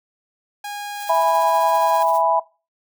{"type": "tone", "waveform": "sawtooth", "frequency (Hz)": 820, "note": "G#5", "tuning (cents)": -22, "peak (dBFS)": -24, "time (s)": [0.64, 2.03], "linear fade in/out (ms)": 5}
{"type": "noise with tremolo", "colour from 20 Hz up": "blue", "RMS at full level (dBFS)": -36, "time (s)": [0.94, 2.22], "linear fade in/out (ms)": 50, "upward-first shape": "triangle", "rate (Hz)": 15, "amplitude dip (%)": 75}
{"type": "chord", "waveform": "sine", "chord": "E major", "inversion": "none", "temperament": "equal", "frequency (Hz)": [659.3, 830.6, 987.8], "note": ["E5", "G#5", "B5"], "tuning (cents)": [0, 0, 0], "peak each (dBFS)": [-18, -20, -18], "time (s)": [1.09, 2.4], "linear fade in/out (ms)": 10}
{"effects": ["noise-tail reverb RT60 0.3 s tail -20 dB re dry"]}